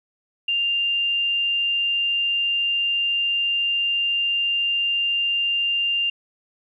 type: tone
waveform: sine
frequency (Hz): 2794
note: F7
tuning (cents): 0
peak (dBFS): -19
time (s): 0.48-6.1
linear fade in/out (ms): 5
effects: 10-bit